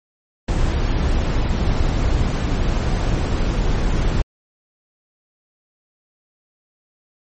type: noise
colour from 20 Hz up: brown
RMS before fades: -18 dBFS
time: 0.48-4.22 s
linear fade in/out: 5 ms
effects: MP3 32 kbps